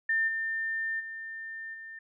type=tone with level steps; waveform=sine; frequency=1800 Hz; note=A6; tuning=39 cents sharp; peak=-24 / -29 / -37 / -41 dBFS; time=0.09-1.99 s; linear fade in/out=5 ms; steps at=0.27 / 0.99 / 1.73 s; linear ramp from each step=20 ms; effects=none